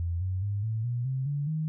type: tone with pitch steps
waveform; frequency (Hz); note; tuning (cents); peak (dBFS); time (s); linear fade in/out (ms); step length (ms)
sine; 85.4 / 93.13 / 101.56 / 110.75 / 120.77 / 131.7 / 143.63 / 156.62; F2 / F#2 / G#2 / A2 / B2 / C3 / D3 / D#3; -38 / +12 / -38 / +12 / -38 / +12 / -38 / +12; -27; 0-1.68; 0; 210
effects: none